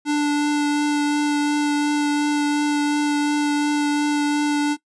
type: tone with vibrato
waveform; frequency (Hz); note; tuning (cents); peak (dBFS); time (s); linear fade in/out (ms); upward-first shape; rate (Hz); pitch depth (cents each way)
square; 293.7; D4; 0; -18; 0.05-4.77; 50; triangle; 2.8; 11
effects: noise-tail reverb RT60 0.1 s tail -19 dB re dry + resampled to 22050 Hz